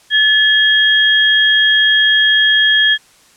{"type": "tone pair together", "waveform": "sine", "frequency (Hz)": [1728, 3262], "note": ["A6", "G#7"], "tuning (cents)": [-32, -32], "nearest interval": "major seventh", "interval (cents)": 1100, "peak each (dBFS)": -11, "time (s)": [0.1, 2.98], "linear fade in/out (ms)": 50, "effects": ["white hiss -48 dBFS RMS until 3.36 s", "low-pass 9000 Hz 12 dB/octave"]}